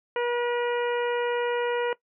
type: harmonic tone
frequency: 481.4 Hz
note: B4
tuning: 44 cents flat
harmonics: 1 / 2 / 3 / 4 / 5 / 6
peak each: -25 / -31 / -35 / -37 / -39 / -41 dBFS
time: 0.16-1.93 s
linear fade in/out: 2 ms
effects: noise-tail reverb RT60 0.1 s tail -19 dB re dry